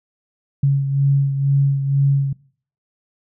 sine beating tone pair, 138.59 / 140.69 Hz, C#3 / C#3, 0 / +26 cents, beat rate 2.1 Hz, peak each -14 / -22 dBFS, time 0.63-2.33 s, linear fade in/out 5 ms, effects noise-tail reverb RT60 0.5 s tail -22 dB re dry

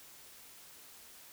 silence, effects white hiss -55 dBFS RMS until 1.32 s

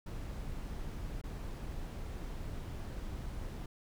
brown noise with dropouts, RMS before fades -41 dBFS, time 0.06-3.66 s, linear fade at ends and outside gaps 5 ms, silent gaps 1.215-1.237 s, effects none

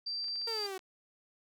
sine tone, 4690 Hz, D8, 3 cents flat, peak -34 dBFS, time 0.06-0.67 s, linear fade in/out 10 ms
clicks, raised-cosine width 0.2 ms, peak -38 dBFS, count 6, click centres 0.243 / 0.283 / 0.358 / 0.416 / 0.663 / 0.792 s
sawtooth exponential sweep, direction down, 466.2 to 370 Hz, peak -34 dBFS, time 0.47-0.78 s, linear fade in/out 5 ms
effects none

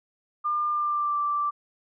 sine tone with pitch glide, 1200 to 1171.2 Hz, D6 to D6, +37 to -5 cents, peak -23 dBFS, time 0.44-1.51 s, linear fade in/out 20 ms, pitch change -42 cents, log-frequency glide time 0.71-1.18 s, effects none

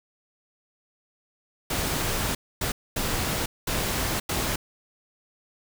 pink noise bursts at uneven times, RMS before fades -27 dBFS, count 5, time 1.7-2.35 / 2.61-2.72 / 2.96-3.46 / 3.67-4.2 / 4.29-4.56 s, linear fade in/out 5 ms, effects none

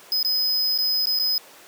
square tone with dropouts, 5040 Hz, D#8, 21 cents sharp, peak -20 dBFS, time 0.12-1.38 s, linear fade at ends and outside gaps 1 ms, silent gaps 0.229-0.248 / 0.778-0.786 / 1.057-1.07 / 1.19-1.197 s, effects pink hiss -46 dBFS RMS until 1.67 s + high-pass 400 Hz 12 dB/octave

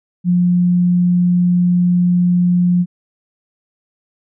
sine tone, 177.4 Hz, F3, 27 cents sharp, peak -10 dBFS, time 0.24-2.86 s, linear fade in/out 50 ms, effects none

